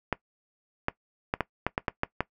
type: clicks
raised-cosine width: 0.5 ms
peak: -10 dBFS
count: 9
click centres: 0.127 / 0.884 / 1.339 / 1.407 / 1.666 / 1.779 / 1.882 / 2.034 / 2.206 s
effects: noise-tail reverb RT60 0.1 s tail -20 dB re dry